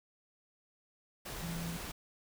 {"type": "tone in noise", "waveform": "sine", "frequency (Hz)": 168.2, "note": "E3", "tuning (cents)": 35, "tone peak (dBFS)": -38, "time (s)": [1.42, 1.77], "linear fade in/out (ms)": 10, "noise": "pink", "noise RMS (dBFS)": -43, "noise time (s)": [1.25, 1.92], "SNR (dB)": 2, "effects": []}